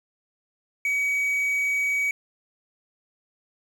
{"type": "tone with quantisation", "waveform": "triangle", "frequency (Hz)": 2266, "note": "C#7", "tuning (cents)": 37, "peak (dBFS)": -20, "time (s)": [0.85, 2.11], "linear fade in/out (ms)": 2, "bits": 8, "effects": []}